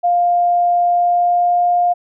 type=tone with pitch glide; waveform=sine; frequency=702 to 706.1 Hz; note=F5 to F5; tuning=+9 to +19 cents; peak=-11 dBFS; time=0.03-1.94 s; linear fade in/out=20 ms; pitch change=+10 cents; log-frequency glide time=0.87-1.64 s; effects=none